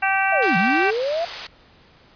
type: harmonic tone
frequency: 387.6 Hz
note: G4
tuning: 20 cents flat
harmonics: 2 / 3 / 4 / 5 / 6 / 7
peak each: -21 / -29 / -22 / -29 / -26 / -26 dBFS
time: 0.02-0.91 s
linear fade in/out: 10 ms
type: linear two-way sweep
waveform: sine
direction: down then up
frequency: 698.5 to 163.7 to 698.5 Hz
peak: -20 dBFS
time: 0.32-1.25 s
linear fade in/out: 5 ms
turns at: 0.57 s
type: high-pass noise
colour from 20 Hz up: white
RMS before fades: -29 dBFS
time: 0.42-1.47 s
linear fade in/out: 5 ms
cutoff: 460 Hz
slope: 24 dB/octave
effects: pink hiss -52 dBFS RMS until 2.15 s + resampled to 11025 Hz